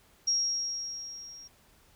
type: tone with level ramp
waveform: sine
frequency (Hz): 5600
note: F8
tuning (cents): +4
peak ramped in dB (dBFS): -23 to -46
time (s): 0.27-1.48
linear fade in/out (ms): 10
effects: pink hiss -62 dBFS RMS until 1.95 s